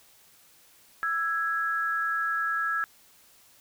sine tone pair together, 1329 / 1660.1 Hz, E6 / G#6, +14 / -1 cents, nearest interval major third, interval 385 cents, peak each -28 dBFS, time 1.03-2.84 s, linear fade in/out 0 ms, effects white hiss -58 dBFS RMS until 3.6 s

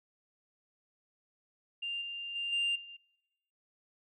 sine tone with level steps, 2794 Hz, F7, in tune, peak -34 / -38 / -33 / -27 / -46 dBFS, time 1.82-2.97 s, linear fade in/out 10 ms, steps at 2.01 / 2.35 / 2.52 / 2.75 s, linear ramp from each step 10 ms, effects noise-tail reverb RT60 0.9 s tail -22 dB re dry + tanh soft clip ceiling -26 dBFS

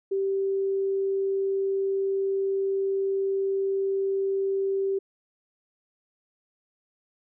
sine tone, 389.7 Hz, G4, 10 cents flat, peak -23 dBFS, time 0.11-4.99 s, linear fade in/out 10 ms, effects none

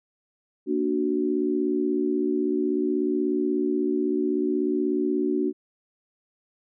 sine chord, Bb augmented, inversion none, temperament equal, 233.1 / 293.7 / 370 Hz, Bb3 / D4 / F#4, 0 / 0 / 0 cents, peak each -29 / -25 / -25 dBFS, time 0.66-5.53 s, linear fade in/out 50 ms, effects none

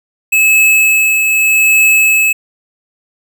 square tone with tremolo, 2592 Hz, E7, 30 cents flat, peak -6 dBFS, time 0.32-2.33 s, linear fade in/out 10 ms, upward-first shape triangle, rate 0.82 Hz, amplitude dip 40%, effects none

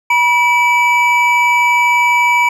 triangle tone pair together, 966 / 2306 Hz, B5 / D7, -39 / -32 cents, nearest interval octave + minor third, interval 1507 cents, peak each -10 dBFS, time 0.1-2.49 s, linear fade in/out 5 ms, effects none

